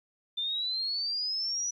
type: exponential sweep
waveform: sine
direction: up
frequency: 3549 to 5930 Hz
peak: -29 dBFS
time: 0.37-1.71 s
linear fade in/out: 10 ms
effects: 11-bit